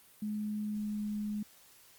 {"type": "tone with pitch glide", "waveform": "sine", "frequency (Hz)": [211.1, 209.5], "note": ["G#3", "G#3"], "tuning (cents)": [29, 15], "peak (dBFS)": -33, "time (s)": [0.22, 1.43], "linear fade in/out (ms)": 5, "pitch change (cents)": -14, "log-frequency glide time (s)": [0.49, 1.11], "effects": ["white hiss -60 dBFS RMS until 1.98 s", "Opus 32 kbps"]}